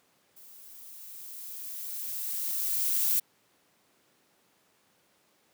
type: noise with level ramp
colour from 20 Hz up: violet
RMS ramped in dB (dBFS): -52 to -25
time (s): 0.36-3.2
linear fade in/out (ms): 10
effects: pink hiss -67 dBFS RMS until 5.53 s + high-pass 200 Hz 12 dB/octave